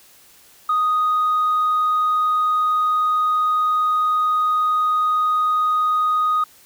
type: tone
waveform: sine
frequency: 1244.5 Hz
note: D#6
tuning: in tune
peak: -14 dBFS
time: 0.69-6.44 s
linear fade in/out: 5 ms
effects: tanh soft clip ceiling -13 dBFS + white hiss -50 dBFS RMS until 6.65 s